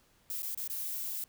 violet noise with dropouts, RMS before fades -37 dBFS, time 0.3-1.24 s, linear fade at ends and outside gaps 1 ms, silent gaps 0.422-0.43 / 0.547-0.575 / 0.677-0.698 s, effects pink hiss -67 dBFS RMS until 1.28 s

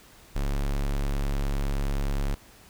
square tone, 34.92 Hz, C#1, 14 cents sharp, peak -25 dBFS, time 0.35-2.35 s, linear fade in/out 10 ms, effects pink hiss -53 dBFS RMS until 2.69 s

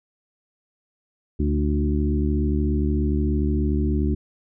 harmonic tone with a mistuned harmonic, 73.42 Hz, D2, in tune, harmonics 1 / 2 / 3 / 4 / 5, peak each -21 / -29 / -26 / -27 / -30 dBFS, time 1.39-4.15 s, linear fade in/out 10 ms, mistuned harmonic 4, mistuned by +20 cents, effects none

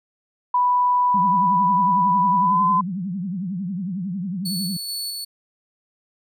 sine tone with pitch glide, 987.8 to 1020.3 Hz, B5 to C6, 0 to -44 cents, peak -15 dBFS, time 0.54-2.81 s, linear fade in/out 5 ms, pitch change +56 cents, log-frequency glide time 2.4-2.62 s
sine tone with vibrato, 186.1 Hz, F#3, 10 cents sharp, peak -24 dBFS, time 1.14-4.77 s, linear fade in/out 5 ms, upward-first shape triangle, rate 11 Hz, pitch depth 210 cents each way
sawtooth tone with tremolo, 4435 Hz, C#8, in tune, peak -23 dBFS, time 4.45-5.25 s, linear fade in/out 10 ms, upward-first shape square, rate 2.3 Hz, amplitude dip 25%
effects none

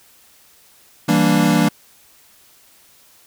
square chord, E half-diminished seventh, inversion none, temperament equal, 164.81 / 196 / 233.1 / 293.7 Hz, E3 / G3 / Bb3 / D4, 0 / 0 / 0 / 0 cents, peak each -19 dBFS, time 1.08-1.69 s, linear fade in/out 10 ms, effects white hiss -51 dBFS RMS until 3.26 s

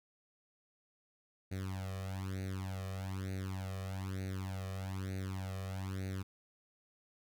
sawtooth tone with flanger, 95.1 Hz, F#2, 48 cents sharp, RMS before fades -40 dBFS, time 1.51-6.23 s, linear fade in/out 10 ms, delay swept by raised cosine 0.47 to 1.67 ms, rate 1.1 Hz, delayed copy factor +0.95, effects none

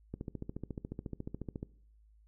click train, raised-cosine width 3 ms, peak -26 dBFS, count 22, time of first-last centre 0.14-1.629 s, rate 14.1 Hz, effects noise-tail reverb RT60 0.6 s tail -21 dB re dry + added 53 Hz sine -60 dBFS peak until 2.27 s

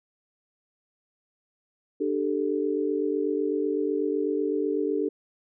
sine chord, D suspended fourth, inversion none, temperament equal with one note detuned, 297.2 / 392 / 440 Hz, D4 / G4 / A4, +21 / 0 / 0 cents, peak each -28 dBFS, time 2-5.09 s, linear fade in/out 10 ms, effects none

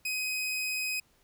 sawtooth tone, 2516 Hz, D#7, 19 cents sharp, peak -27 dBFS, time 0.05-1 s, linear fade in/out 5 ms, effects pink hiss -67 dBFS RMS until 1.23 s

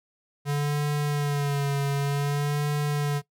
square tone with vibrato, 143.7 Hz, D3, 37 cents flat, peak -24 dBFS, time 0.45-3.22 s, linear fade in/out 50 ms, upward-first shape sine, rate 0.54 Hz, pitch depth 40 cents each way, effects noise-tail reverb RT60 0.1 s tail -18 dB re dry

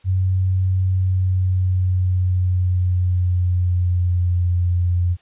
sine tone with pitch glide, 93.4 to 88.46 Hz, F#2 to F2, +17 to +23 cents, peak -15 dBFS, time 0.04-5.17 s, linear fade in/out 50 ms, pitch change -94 cents, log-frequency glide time 0.88-4.49 s, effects white hiss -57 dBFS RMS until 5.21 s + resampled to 8000 Hz

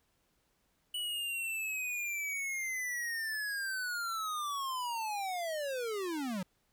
square linear sweep, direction down, 2960 to 174.61 Hz, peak -35 dBFS, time 0.94-6.43 s, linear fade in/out 5 ms, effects pink hiss -75 dBFS RMS until 6.72 s

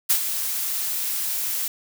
blue noise with ADSR envelope, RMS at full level -17 dBFS, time 0.09-1.68 s, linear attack 15 ms, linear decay 84 ms, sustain -9 dB, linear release 4 ms, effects none

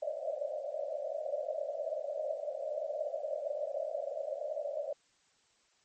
white band-pass noise, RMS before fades -37 dBFS, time 0.02-4.93 s, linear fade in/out 5 ms, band 550 to 640 Hz, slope 96 dB/octave, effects white hiss -70 dBFS RMS until 5.84 s + MP3 32 kbps

